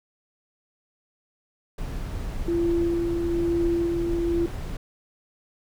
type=noise; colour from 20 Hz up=brown; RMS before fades=-31 dBFS; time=1.78-4.77 s; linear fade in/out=5 ms
type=tone with tremolo; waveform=sine; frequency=340.4 Hz; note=F4; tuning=44 cents flat; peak=-20 dBFS; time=2.48-4.46 s; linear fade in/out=2 ms; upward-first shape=sine; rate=1.1 Hz; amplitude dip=35%
effects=none